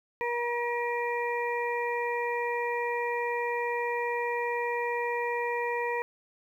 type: harmonic tone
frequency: 477.6 Hz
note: A#4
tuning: 42 cents sharp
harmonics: 1 / 2 / 4 / 5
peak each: -31 / -32 / -35 / -38 dBFS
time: 0.21-6.02 s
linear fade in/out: 0 ms
effects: 10-bit